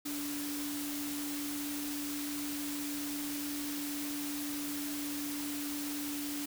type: tone in noise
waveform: sine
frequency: 290 Hz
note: D4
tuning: 22 cents flat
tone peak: -37 dBFS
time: 0.05-6.46 s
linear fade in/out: 10 ms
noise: white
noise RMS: -41 dBFS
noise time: 0.05-6.46 s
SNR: +1 dB
effects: none